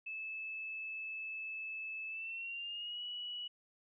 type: tone with pitch glide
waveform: sine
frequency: 2614 to 2934 Hz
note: E7 to F#7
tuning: -15 to -15 cents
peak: -40 dBFS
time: 0.06-3.48 s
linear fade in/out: 10 ms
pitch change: +200 cents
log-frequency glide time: 2.08-3.03 s
effects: none